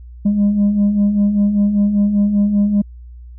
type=beating tone pair; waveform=sine; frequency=200 / 205.1 Hz; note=G3 / G#3; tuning=+35 / -21 cents; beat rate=5.1 Hz; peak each=-18 / -10 dBFS; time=0.25-2.82 s; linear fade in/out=10 ms; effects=tanh soft clip ceiling -9 dBFS + added 60 Hz sine -33 dBFS peak until 3.38 s